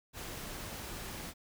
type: noise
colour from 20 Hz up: pink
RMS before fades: -43 dBFS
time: 0.13-1.34 s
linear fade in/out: 50 ms
effects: none